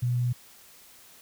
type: tone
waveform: sine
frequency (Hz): 122.6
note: B2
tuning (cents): -12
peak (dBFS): -23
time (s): 0.02-0.33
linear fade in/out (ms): 10
effects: white hiss -53 dBFS RMS until 1.21 s